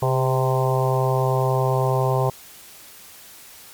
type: harmonic tone with a mistuned harmonic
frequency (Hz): 130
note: C3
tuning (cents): -11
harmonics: 1 / 3 / 4 / 5 / 6 / 7 / 8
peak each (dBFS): -20 / -25 / -26 / -27 / -28 / -28 / -29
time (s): 0.02-2.3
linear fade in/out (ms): 5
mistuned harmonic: 3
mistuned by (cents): +35
effects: white hiss -44 dBFS RMS until 3.73 s + MP3 96 kbps